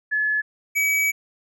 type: tone pair in turn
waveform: sine / square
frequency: 1713 / 2279 Hz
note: A6 / C#7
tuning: -47 / +47 cents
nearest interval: perfect fourth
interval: 494 cents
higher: second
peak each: -19 dBFS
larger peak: neither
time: 0.11-0.42 / 0.75-1.12 s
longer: second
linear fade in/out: 20 ms
effects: none